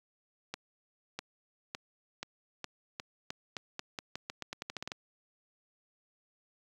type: accelerating click train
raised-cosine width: 0.2 ms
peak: -20 dBFS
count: 20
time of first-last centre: 0.54-4.918 s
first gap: 650 ms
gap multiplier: 0.86
effects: high-pass 80 Hz 12 dB/octave + 9-bit